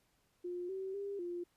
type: tone with pitch steps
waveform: sine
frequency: 354.9 / 382.3 / 400.3 / 349.9 Hz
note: F4 / G4 / G4 / F4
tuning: +28 / -43 / +36 / +3 cents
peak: -38 dBFS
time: 0.44-1.44 s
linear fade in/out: 10 ms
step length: 250 ms
effects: pink hiss -75 dBFS RMS until 1.56 s + resampled to 32000 Hz